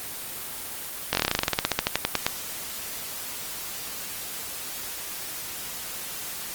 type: slowing click train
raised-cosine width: 0.2 ms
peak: -3 dBFS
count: 22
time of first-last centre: 1.13-2.265 s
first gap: 20 ms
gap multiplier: 1.09
effects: white hiss -35 dBFS RMS until 6.54 s + Opus 24 kbps